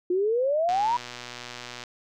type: exponential sweep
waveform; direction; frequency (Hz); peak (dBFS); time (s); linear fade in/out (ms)
sine; up; 349.2 to 988; -21; 0.1-0.97; 5
type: click train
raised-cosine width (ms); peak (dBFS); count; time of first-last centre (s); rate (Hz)
0.2; -20; 141; 0.69-1.838; 122
effects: none